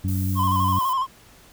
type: harmonic tone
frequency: 94 Hz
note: F#2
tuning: 28 cents sharp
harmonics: 1 / 2 / 3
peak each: -22 / -28 / -32 dBFS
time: 0.04-0.79 s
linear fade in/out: 5 ms
type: noise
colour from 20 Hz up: violet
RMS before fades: -36 dBFS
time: 0.08-0.93 s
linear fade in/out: 2 ms
type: tone with vibrato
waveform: triangle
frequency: 1046.5 Hz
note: C6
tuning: in tune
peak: -18 dBFS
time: 0.35-1.07 s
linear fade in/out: 50 ms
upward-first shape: square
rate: 12 Hz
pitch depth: 48 cents each way
effects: pink hiss -51 dBFS RMS until 1.52 s